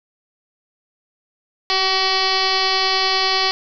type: tone with frequency modulation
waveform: sine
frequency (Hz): 2651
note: E7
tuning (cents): +9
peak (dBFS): -15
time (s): 1.7-3.51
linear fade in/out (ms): 0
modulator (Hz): 378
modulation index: 6.1
effects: none